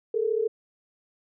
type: tone pair together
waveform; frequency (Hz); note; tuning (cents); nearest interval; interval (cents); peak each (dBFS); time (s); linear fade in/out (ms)
sine; 423 / 457.2; G#4 / A#4; +32 / -34; minor second; 134; -26 / -25; 0.14-0.48; 5
effects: none